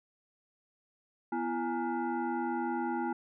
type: tone with frequency modulation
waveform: sine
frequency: 246.9 Hz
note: B3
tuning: in tune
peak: -30 dBFS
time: 1.32-3.13 s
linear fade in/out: 5 ms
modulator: 584 Hz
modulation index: 1.5
effects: none